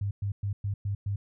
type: tone bursts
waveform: sine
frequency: 100.4 Hz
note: G2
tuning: 42 cents sharp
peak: -27 dBFS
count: 6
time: 0.01-1.16 s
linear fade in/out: 5 ms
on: 100 ms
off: 110 ms
effects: none